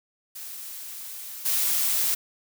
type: noise with level steps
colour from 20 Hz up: blue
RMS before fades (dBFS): -38 / -24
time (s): 0.35-2.15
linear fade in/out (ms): 10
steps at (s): 1.45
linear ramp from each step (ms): 10
effects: none